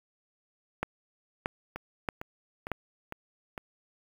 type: two click trains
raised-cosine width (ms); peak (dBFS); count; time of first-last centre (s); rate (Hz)
0.5; -22 / -14; 5 / 4; 1.76-3.578 / 0.83-2.717; 2.2 / 1.59
effects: 7-bit